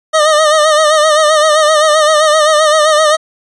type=tone with vibrato; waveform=25% pulse; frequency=615 Hz; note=D#5; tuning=20 cents flat; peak=-3 dBFS; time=0.13-3.17 s; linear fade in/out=20 ms; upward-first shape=sine; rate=7.7 Hz; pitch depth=60 cents each way; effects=resampled to 22050 Hz